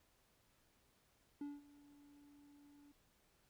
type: tone with ADSR envelope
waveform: triangle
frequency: 288.3 Hz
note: D4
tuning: 32 cents flat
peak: -40 dBFS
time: 1.41-2.92 s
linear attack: 3 ms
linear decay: 200 ms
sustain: -20 dB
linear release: 6 ms
effects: pink hiss -75 dBFS RMS until 3.49 s